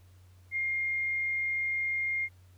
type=tone; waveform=sine; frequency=2123 Hz; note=C7; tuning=25 cents sharp; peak=-28 dBFS; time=0.51-2.29 s; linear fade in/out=50 ms; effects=added 91 Hz sine -54 dBFS peak until 2.57 s + pink hiss -67 dBFS RMS until 2.57 s